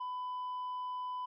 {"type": "tone with tanh clipping", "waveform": "triangle", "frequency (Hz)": 1000, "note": "B5", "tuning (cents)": 21, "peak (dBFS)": -37, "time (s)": [0, 1.26], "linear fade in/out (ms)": 10, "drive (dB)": 7, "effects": []}